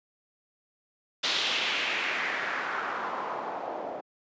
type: noise with low-pass filter sweep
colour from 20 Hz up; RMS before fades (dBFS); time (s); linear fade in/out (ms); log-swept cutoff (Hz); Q
white; -31; 1.23-4.01; 10; 4000 to 610; 2.4
effects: high-pass 300 Hz 12 dB/octave + resampled to 16000 Hz